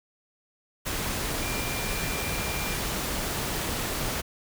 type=tone in noise; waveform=sine; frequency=2383 Hz; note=D7; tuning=25 cents sharp; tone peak=-37 dBFS; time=1.41-2.76 s; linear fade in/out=20 ms; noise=pink; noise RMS=-30 dBFS; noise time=0.85-4.22 s; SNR=-10 dB; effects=none